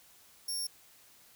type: tone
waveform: 20% pulse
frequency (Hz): 5500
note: F8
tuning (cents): -27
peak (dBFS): -28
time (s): 0.48-0.67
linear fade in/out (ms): 5
effects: white hiss -60 dBFS RMS until 1.35 s